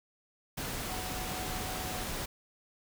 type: tone in noise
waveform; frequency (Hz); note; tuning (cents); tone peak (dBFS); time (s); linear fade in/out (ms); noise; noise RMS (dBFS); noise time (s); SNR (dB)
sine; 740; F#5; 0; -43; 0.88-2.05; 10; pink; -37; 0.57-2.26; -9
effects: none